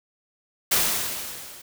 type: noise with level ramp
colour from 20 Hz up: white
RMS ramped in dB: -19 to -44 dBFS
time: 0.71-1.62 s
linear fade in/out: 10 ms
effects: none